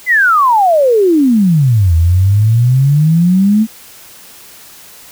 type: exponential two-way sweep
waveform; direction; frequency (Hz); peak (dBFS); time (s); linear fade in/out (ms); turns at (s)
sine; down then up; 2084 to 80.3 to 225; -6; 0.06-3.67; 50; 1.95
effects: white hiss -37 dBFS RMS until 5.11 s